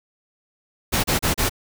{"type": "noise bursts", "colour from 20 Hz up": "pink", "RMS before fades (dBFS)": -20, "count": 4, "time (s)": [0.92, 1.496], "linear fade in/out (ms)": 20, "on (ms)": 120, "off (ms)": 32, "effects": []}